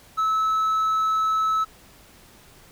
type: tone with hard clipping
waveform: sine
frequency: 1300 Hz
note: E6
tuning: 24 cents flat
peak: -20 dBFS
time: 0.17-1.65 s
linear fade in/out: 20 ms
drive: 2 dB
effects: pink hiss -51 dBFS RMS until 2.71 s

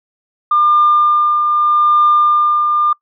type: tone with tremolo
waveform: sine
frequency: 1200 Hz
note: D6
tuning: 37 cents sharp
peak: -6 dBFS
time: 0.51-2.93 s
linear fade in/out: 5 ms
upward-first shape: triangle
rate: 0.81 Hz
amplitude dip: 45%
effects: noise-tail reverb RT60 0.1 s tail -25 dB re dry + tanh soft clip ceiling -3 dBFS

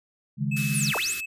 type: chord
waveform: sine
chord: C# suspended second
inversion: none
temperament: just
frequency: 138.59 / 155.92 / 207.9 Hz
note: C#3 / D#3 / G#3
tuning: 0 / +4 / +2 cents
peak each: -27 / -30 / -29 dBFS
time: 0.37-0.94 s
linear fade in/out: 50 ms
type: tone with tremolo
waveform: triangle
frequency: 2602 Hz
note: E7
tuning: 23 cents flat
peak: -27 dBFS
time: 0.51-1.26 s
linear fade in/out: 10 ms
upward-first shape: triangle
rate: 2.7 Hz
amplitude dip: 30%
type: band-stop noise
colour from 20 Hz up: white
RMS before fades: -34 dBFS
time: 0.56-1.21 s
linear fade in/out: 10 ms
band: 410 to 1200 Hz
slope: 96 dB/octave
type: linear two-way sweep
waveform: sine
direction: down then up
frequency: 11120 to 356.2 to 8860 Hz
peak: -26 dBFS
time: 0.74-1.14 s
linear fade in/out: 10 ms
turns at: 0.96 s
effects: resampled to 32000 Hz

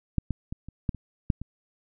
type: clicks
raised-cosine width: 5 ms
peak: -11 / -15 / -21 / -28 / -12 / -27 / -9 / -23 dBFS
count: 8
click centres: 0.183 / 0.307 / 0.525 / 0.686 / 0.892 / 0.947 / 1.302 / 1.416 s
effects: none

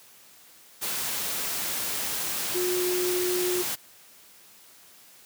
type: tone in noise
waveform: sine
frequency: 360.6 Hz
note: F#4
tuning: 45 cents flat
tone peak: -25 dBFS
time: 2.54-3.63 s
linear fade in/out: 20 ms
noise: white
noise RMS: -30 dBFS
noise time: 0.81-3.76 s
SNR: +2 dB
effects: white hiss -53 dBFS RMS until 5.25 s + high-pass 100 Hz 12 dB/octave

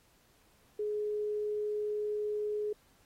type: tone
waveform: sine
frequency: 420.3 Hz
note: G#4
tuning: 21 cents sharp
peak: -31 dBFS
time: 0.79-2.73 s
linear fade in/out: 5 ms
effects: pink hiss -67 dBFS RMS until 3.05 s + AAC 48 kbps

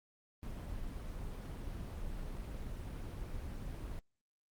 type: noise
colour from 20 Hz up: brown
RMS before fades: -42 dBFS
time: 0.43-3.99 s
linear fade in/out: 0 ms
effects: Opus 24 kbps

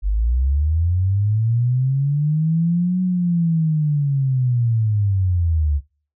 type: linear two-way sweep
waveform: sine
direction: up then down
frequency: 46.68 to 185 to 69.8 Hz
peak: -15 dBFS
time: 0.02-5.81 s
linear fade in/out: 50 ms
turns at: 3.02 s
effects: noise-tail reverb RT60 0.4 s tail -22 dB re dry

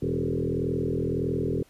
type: tone with frequency modulation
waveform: sine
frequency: 270.1 Hz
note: C#4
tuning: 45 cents flat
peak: -24 dBFS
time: 0.02-1.63 s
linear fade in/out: 5 ms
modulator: 41.7 Hz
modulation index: 4.4
effects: pink hiss -60 dBFS RMS until 1.69 s + resampled to 32000 Hz

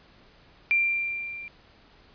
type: tone with level ramp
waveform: sine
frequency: 2371 Hz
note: D7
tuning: 16 cents sharp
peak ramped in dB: -18 to -37 dBFS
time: 0.71-1.48 s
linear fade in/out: 0 ms
effects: pink hiss -56 dBFS RMS until 2.14 s + resampled to 11025 Hz

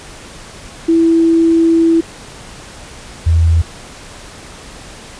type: tone pair in turn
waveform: sine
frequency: 330 / 82.5 Hz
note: E4 / E2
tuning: +2 / +2 cents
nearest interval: 2 octaves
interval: 2400 cents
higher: first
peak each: -7 dBFS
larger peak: neither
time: 0.88-2.01 / 3.26-3.62 s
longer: first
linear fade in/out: 10 ms
effects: pink hiss -34 dBFS RMS until 5.19 s + resampled to 22050 Hz

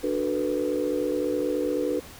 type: chord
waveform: sine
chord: B minor seventh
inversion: first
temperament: just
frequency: 296.3 / 370.4 / 444.5 / 493.9 Hz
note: D4 / F#4 / A4 / B4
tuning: +15 / +2 / +18 / 0 cents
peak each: -28 / -30 / -30 / -27 dBFS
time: 0.03-2 s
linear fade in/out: 10 ms
effects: tanh soft clip ceiling -14 dBFS + pink hiss -45 dBFS RMS until 2.19 s

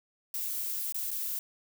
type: noise with dropouts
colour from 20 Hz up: violet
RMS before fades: -34 dBFS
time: 0.34-1.39 s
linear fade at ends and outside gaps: 2 ms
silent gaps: 0.924-0.944 / 1.107-1.113 s
effects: none

